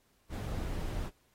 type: noise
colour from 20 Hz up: brown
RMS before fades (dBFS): -36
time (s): 0.29-1.11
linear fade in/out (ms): 50
effects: pink hiss -71 dBFS RMS until 1.34 s + AAC 48 kbps